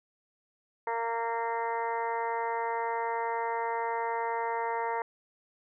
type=harmonic tone; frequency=230.5 Hz; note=A#3; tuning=19 cents flat; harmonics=2 / 3 / 4 / 5 / 6 / 7 / 8 / 9; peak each=-35 / -39 / -31 / -43 / -44 / -48 / -42 / -45 dBFS; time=0.87-5.02 s; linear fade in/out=2 ms; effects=none